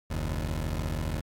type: tone pair together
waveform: 20% pulse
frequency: 46.15 / 77.78 Hz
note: F#1 / D#2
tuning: -4 / 0 cents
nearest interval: major sixth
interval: 904 cents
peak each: -27 dBFS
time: 0.1-1.21 s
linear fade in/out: 10 ms
effects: AAC 64 kbps